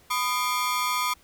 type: ring-modulated tone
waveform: sawtooth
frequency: 1120 Hz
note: C#6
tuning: 18 cents sharp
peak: -17 dBFS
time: 0.1-1.14 s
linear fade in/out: 10 ms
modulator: 117 Hz
effects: pink hiss -57 dBFS RMS until 1.23 s